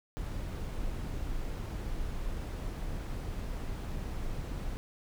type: noise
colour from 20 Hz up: brown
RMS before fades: -36 dBFS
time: 0.17-4.77 s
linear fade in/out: 0 ms
effects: none